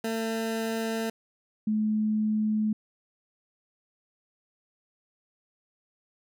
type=tone pair in turn; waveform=20% pulse / sine; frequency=224.6 / 214.8 Hz; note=A3 / A3; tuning=+36 / -41 cents; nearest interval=minor second; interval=77 cents; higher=first; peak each=-23 dBFS; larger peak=neither; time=0.04-1.1 / 1.67-2.73 s; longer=neither; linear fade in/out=5 ms; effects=none